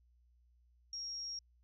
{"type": "tone", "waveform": "sine", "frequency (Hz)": 5588, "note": "F8", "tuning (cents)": 0, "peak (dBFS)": -40, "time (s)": [0.93, 1.39], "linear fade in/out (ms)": 2, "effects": ["added 60 Hz sine -66 dBFS peak until 1.63 s"]}